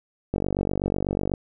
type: click train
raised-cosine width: 2 ms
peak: -11 dBFS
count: 49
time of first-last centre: 0.34-1.338 s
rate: 48.1 Hz
effects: none